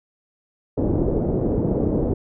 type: low-pass noise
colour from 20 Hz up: white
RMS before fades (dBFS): -21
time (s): 0.77-2.14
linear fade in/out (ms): 10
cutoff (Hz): 460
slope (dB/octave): 24
effects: none